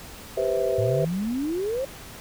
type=chord; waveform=sine; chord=C major seventh; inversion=second; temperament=just; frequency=392.4 / 490.5 / 523.3 / 654.1 Hz; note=G4 / B4 / C5 / E5; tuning=+2 / -12 / 0 / -14 cents; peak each=-27 dBFS; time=0.37-1.05 s; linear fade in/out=5 ms
type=exponential sweep; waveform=sine; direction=up; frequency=103.9 to 557 Hz; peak=-24 dBFS; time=0.78-1.85 s; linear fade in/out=5 ms
effects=pink hiss -42 dBFS RMS until 2.2 s